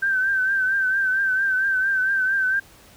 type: tone with vibrato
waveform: sine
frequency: 1552 Hz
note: G6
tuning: 18 cents flat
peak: -18 dBFS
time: 0.02-2.6 s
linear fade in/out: 10 ms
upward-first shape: triangle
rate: 4.4 Hz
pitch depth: 60 cents each way
effects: pink hiss -50 dBFS RMS until 2.96 s